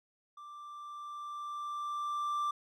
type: tone with level ramp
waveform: triangle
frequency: 1178 Hz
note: D6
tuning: 5 cents sharp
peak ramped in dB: -45 to -28 dBFS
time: 0.37-2.51 s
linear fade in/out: 5 ms
effects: none